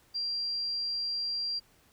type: tone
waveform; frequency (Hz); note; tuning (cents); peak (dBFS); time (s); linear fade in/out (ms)
sine; 4745; D8; +17; -30; 0.14-1.6; 20
effects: pink hiss -64 dBFS RMS until 1.92 s